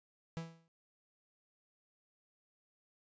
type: tone with exponential decay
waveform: 45% pulse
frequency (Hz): 164.81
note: E3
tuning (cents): 0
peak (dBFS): -36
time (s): 0.37-0.68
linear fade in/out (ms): 0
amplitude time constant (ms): 67
effects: resampled to 16000 Hz